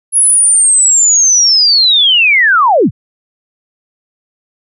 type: linear sweep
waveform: sine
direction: down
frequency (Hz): 10590 to 66.6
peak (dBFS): -5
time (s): 0.12-2.91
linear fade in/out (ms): 50
effects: none